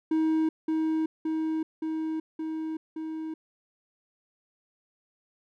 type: tone with echo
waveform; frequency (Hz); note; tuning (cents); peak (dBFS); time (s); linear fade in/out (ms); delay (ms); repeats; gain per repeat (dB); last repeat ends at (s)
triangle; 317.1; D#4; +33; -20; 0.11-0.49; 5; 570; 5; -2; 3.34
effects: none